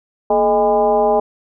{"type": "tone with frequency modulation", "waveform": "sine", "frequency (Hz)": 622.3, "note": "D#5", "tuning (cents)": 0, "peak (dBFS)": -11, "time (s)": [0.3, 1.2], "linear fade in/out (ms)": 5, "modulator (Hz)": 194, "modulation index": 1.4, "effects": []}